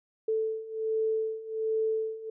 sine beating tone pair, 440 / 441.3 Hz, A4 / A4, 0 / +5 cents, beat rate 1.3 Hz, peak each -32 / -29 dBFS, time 0.28-2.3 s, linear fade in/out 5 ms, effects none

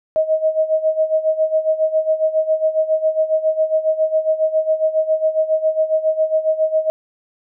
sine tone with tremolo, 630 Hz, D#5, 21 cents sharp, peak -11 dBFS, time 0.16-6.9 s, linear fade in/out 0 ms, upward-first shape sine, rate 7.3 Hz, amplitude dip 80%, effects none

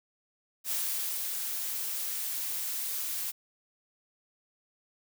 blue noise with ADSR envelope, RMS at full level -31 dBFS, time 0.64-3.32 s, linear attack 64 ms, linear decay 500 ms, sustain -3 dB, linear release 21 ms, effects none

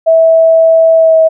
sine tone with pitch glide, 652 to 643.4 Hz, E5 to E5, -19 to -42 cents, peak -3 dBFS, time 0.06-1.29 s, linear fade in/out 20 ms, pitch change -23 cents, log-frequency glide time 0.95-1.17 s, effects none

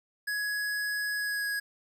square tone with pitch glide, 1675 to 1659.6 Hz, G#6 to G#6, +14 to -2 cents, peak -30 dBFS, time 0.27-1.6 s, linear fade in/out 10 ms, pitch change -16 cents, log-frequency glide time 1.16-1.47 s, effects 11-bit

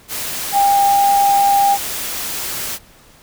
sine tone in noise, 800 Hz, G5, 35 cents sharp, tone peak -10 dBFS, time 0.52-1.78 s, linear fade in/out 50 ms, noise white, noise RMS -24 dBFS, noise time 0.08-2.79 s, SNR +11 dB, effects pink hiss -47 dBFS RMS until 3.22 s

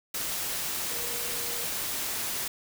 sine tone in noise, 476 Hz, A#4, 36 cents sharp, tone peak -43 dBFS, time 0.91-1.65 s, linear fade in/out 5 ms, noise white, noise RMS -32 dBFS, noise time 0.14-2.48 s, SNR -14 dB, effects none

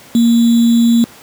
sine tone with sample-and-hold, 233.1 Hz, A#3, in tune, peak -6 dBFS, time 0.15-1.04 s, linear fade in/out 0 ms, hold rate 3675 Hz, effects pink hiss -39 dBFS RMS until 1.22 s + high-pass 150 Hz 12 dB/octave

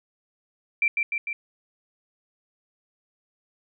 sine tone with echo, 2349 Hz, D7, in tune, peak -18 dBFS, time 0.82-0.88 s, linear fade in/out 2 ms, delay 150 ms, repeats 3, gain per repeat -3 dB, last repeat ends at 1.33 s, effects none

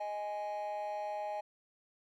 triangle tone pair together, 623.2 / 830.6 Hz, D#5 / G#5, +3 / 0 cents, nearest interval perfect fourth, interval 497 cents, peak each -36 / -35 dBFS, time 0-1.41 s, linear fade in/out 10 ms, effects tanh soft clip ceiling -31 dBFS

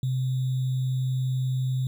sine tone with sample-and-hold, 129.4 Hz, C3, 19 cents flat, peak -23 dBFS, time 0.03-1.87 s, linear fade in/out 2 ms, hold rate 3675 Hz, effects none

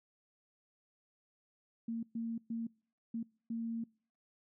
sine tone bursts at uneven times, 229.2 Hz, A#3, 29 cents flat, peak -35 dBFS, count 5, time 1.88-2.03 / 2.15-2.38 / 2.5-2.67 / 3.14-3.23 / 3.5-3.84 s, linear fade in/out 5 ms, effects noise-tail reverb RT60 0.5 s tail -26 dB re dry

